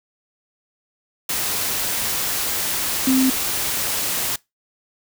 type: tone in noise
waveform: sine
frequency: 261.6 Hz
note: C4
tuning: in tune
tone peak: -14 dBFS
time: 3.07-3.3 s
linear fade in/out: 5 ms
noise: white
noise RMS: -23 dBFS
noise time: 1.29-4.36 s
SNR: +6 dB
effects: noise-tail reverb RT60 0.2 s tail -23 dB re dry